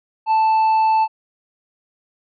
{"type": "tone", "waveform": "triangle", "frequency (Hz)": 880, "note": "A5", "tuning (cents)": 0, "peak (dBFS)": -11, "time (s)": [0.26, 1.08], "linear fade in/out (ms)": 50, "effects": ["resampled to 11025 Hz"]}